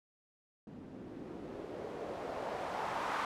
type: noise with low-pass filter sweep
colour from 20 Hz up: blue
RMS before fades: -41 dBFS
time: 0.67-3.25 s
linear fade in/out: 2 ms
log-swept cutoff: 220 to 1100 Hz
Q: 1.9
effects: none